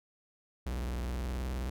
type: tone with vibrato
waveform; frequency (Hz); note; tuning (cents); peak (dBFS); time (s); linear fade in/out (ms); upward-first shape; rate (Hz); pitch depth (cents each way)
45% pulse; 62; B1; +7; -33; 0.66-1.7; 5; triangle; 19; 260
effects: none